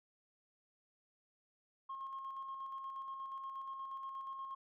sine tone with tremolo, 1076 Hz, C6, 48 cents sharp, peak -40 dBFS, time 1.89-4.55 s, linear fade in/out 10 ms, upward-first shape square, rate 8.4 Hz, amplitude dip 35%, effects tanh soft clip ceiling -38 dBFS

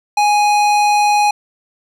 sine tone with hard clipping, 830.6 Hz, G#5, in tune, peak -12 dBFS, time 0.17-1.31 s, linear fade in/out 5 ms, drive 16 dB, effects none

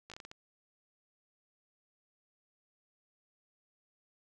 slowing click train, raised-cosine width 0.2 ms, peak -30 dBFS, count 7, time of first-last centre 0.1-0.314 s, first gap 16 ms, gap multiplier 1.32, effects none

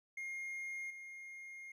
triangle tone with level steps, 2132 Hz, C7, 32 cents sharp, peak -39 / -46 dBFS, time 0.17-1.72 s, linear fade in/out 5 ms, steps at 0.9 s, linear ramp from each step 5 ms, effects none

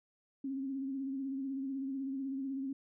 sine tone with vibrato, 270 Hz, C#4, 45 cents flat, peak -35 dBFS, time 0.44-2.73 s, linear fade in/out 5 ms, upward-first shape sine, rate 16 Hz, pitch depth 45 cents each way, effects none

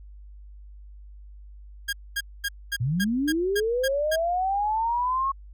sawtooth tone bursts, 1624 Hz, G#6, 39 cents flat, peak -21 dBFS, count 9, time 1.88-4.161 s, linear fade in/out 10 ms, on 49 ms, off 230 ms
sine linear sweep, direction up, 110 to 1100 Hz, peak -22 dBFS, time 2.8-5.32 s, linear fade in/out 10 ms
effects added 50 Hz sine -42 dBFS peak until 5.53 s

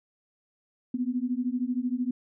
sine beating tone pair, 242.5 / 255.5 Hz, B3 / C4, -31 / -41 cents, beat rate 13 Hz, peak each -29 dBFS, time 0.94-2.11 s, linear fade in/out 5 ms, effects none

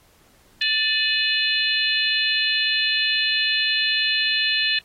harmonic tone with a mistuned harmonic, 587.3 Hz, D5, in tune, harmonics 3 / 4 / 5 / 6 / 7, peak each -25 / -25 / -25 / -25 / -25 dBFS, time 0.61-4.79 s, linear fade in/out 5 ms, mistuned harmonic 4, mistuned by +130 cents, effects pink hiss -57 dBFS RMS until 4.84 s + AAC 48 kbps

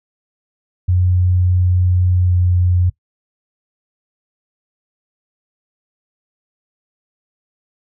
sine tone with pitch glide, 90.4 to 89.52 Hz, F#2 to F2, -40 to +43 cents, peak -11 dBFS, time 0.88-2.9 s, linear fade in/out 10 ms, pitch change -17 cents, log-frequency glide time 2.25-2.31 s, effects noise-tail reverb RT60 0.1 s tail -19 dB re dry

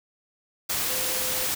sine tone in noise, 513 Hz, C5, 34 cents flat, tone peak -37 dBFS, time 0.89-1.47 s, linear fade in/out 10 ms, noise white, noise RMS -27 dBFS, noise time 0.69-1.55 s, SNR -13 dB, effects none

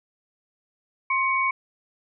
sine tone pair together, 1058 / 2242 Hz, C6 / C#7, +19 / +19 cents, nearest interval octave + minor second, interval 1300 cents, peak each -23 dBFS, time 1.1-1.51 s, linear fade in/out 5 ms, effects none

